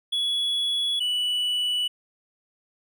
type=tone pair in turn; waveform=triangle; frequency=3380 / 2958 Hz; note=G#7 / F#7; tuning=+30 / -1 cents; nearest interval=major second; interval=231 cents; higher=first; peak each=-21 dBFS; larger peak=neither; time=0.12-1 / 1-1.88 s; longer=neither; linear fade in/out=10 ms; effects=none